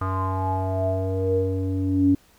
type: tone with low-pass filter sweep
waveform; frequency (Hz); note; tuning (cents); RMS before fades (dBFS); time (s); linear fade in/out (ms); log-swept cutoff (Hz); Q
square; 94.5; F#2; +37; -23; 0.01-2.15; 5; 1200 to 270; 9.9
effects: pink hiss -57 dBFS RMS until 2.38 s